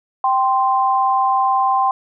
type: tone pair together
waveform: sine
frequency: 782.1 / 1044 Hz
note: G5 / C6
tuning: -4 / -4 cents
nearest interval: perfect fourth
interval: 500 cents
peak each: -16 dBFS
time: 0.24-1.91 s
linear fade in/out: 2 ms
effects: none